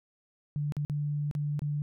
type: tone with dropouts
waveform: sine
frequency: 146.83 Hz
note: D3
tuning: in tune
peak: -28 dBFS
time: 0.56-1.82 s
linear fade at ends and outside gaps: 0 ms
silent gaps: 0.722-0.767 / 0.85-0.898 / 1.312-1.351 / 1.593-1.619 s
effects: none